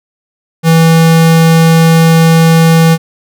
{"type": "tone", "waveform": "square", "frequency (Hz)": 163.7, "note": "E3", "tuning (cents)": -12, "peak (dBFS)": -4, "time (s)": [0.63, 2.98], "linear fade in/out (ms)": 50, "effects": []}